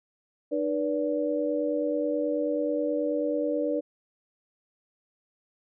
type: tone cluster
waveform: sine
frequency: 302.3 / 486.7 / 576 Hz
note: D#4 / B4 / D5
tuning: -50 / -25 / -34 cents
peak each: -29 dBFS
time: 0.51-3.81 s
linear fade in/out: 20 ms
effects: none